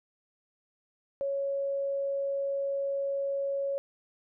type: tone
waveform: sine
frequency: 554.4 Hz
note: C#5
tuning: in tune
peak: -28 dBFS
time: 1.21-3.78 s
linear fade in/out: 0 ms
effects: none